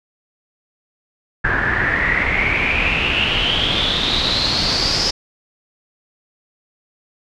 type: noise with low-pass filter sweep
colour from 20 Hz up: pink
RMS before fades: -18 dBFS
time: 1.44-5.11 s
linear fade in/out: 10 ms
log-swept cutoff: 1600 to 5200 Hz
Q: 9.1
effects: none

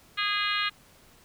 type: harmonic tone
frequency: 411.6 Hz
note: G#4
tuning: 16 cents flat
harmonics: 3 / 4 / 5 / 6 / 7 / 8 / 9 / 10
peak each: -31 / -32 / -33 / -34 / -34 / -35 / -36 / -36 dBFS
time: 0.17-0.7 s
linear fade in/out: 20 ms
effects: pink hiss -57 dBFS RMS until 1.24 s

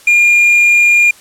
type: tone with quantisation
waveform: triangle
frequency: 2412 Hz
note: D7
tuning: 46 cents sharp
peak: -4 dBFS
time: 0.07-1.11 s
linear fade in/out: 5 ms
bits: 5
effects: white hiss -41 dBFS RMS until 1.2 s + low-pass 11000 Hz 12 dB/octave

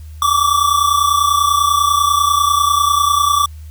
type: tone pair together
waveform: square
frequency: 1143 / 1173.1 Hz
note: D6 / D6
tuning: -47 / -2 cents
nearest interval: unison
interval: 45 cents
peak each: -15 dBFS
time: 0.22-3.46 s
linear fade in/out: 2 ms
effects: added 77 Hz sine -30 dBFS peak until 3.7 s + white hiss -51 dBFS RMS until 3.7 s

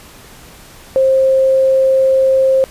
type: tone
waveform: sine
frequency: 530 Hz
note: C5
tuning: 22 cents sharp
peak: -8 dBFS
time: 0.96-2.64 s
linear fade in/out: 0 ms
effects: pink hiss -39 dBFS RMS until 2.7 s + resampled to 32000 Hz

